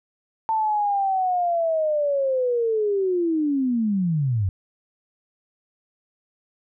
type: linear sweep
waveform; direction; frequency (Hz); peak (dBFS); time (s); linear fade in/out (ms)
sine; down; 894 to 89; -19; 0.49-4.49; 0
effects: none